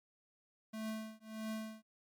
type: tone with tremolo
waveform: square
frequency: 219.1 Hz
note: A3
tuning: 7 cents flat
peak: -38 dBFS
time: 0.73-1.83 s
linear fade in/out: 10 ms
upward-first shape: triangle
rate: 1.6 Hz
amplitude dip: 100%
effects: MP3 96 kbps